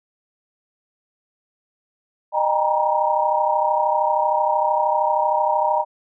sine tone cluster, 612 / 799 / 922 / 955 Hz, D#5 / G5 / A#5 / A#5, -29 / +33 / -19 / +42 cents, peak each -22 dBFS, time 2.32-5.85 s, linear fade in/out 50 ms, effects none

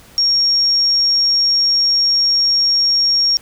sine tone, 5560 Hz, F8, 9 cents flat, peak -11 dBFS, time 0.18-3.37 s, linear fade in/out 0 ms, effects pink hiss -44 dBFS RMS until 3.41 s

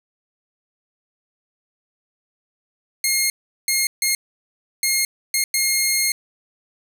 10% pulse tone bursts at uneven times, 2140 Hz, C7, 38 cents sharp, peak -8 dBFS, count 6, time 3.04-3.3 / 3.68-3.87 / 4.02-4.15 / 4.83-5.05 / 5.34-5.44 / 5.54-6.12 s, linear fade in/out 2 ms, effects none

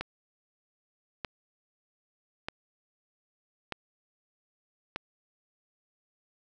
click train, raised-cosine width 0.3 ms, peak -17 dBFS, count 5, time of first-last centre 0.01-4.96 s, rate 0.808 Hz, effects none

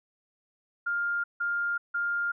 sine tone bursts, 1404 Hz, F6, 9 cents sharp, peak -26 dBFS, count 3, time 0.86-2.32 s, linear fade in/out 10 ms, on 380 ms, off 160 ms, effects none

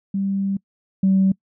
sine tone pair in turn, 196 / 191.74 Hz, G3 / G3, 0 / -38 cents, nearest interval unison, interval 38 cents, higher first, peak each -19 / -12 dBFS, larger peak second, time 0.14-0.57 / 1.03-1.32 s, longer first, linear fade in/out 5 ms, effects noise-tail reverb RT60 0.1 s tail -25 dB re dry + tanh soft clip ceiling -9 dBFS

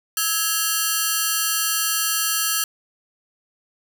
5% pulse ring-modulated tone, 1480 Hz, F#6, in tune, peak -5 dBFS, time 0.17-2.64 s, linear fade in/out 2 ms, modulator 180 Hz, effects none

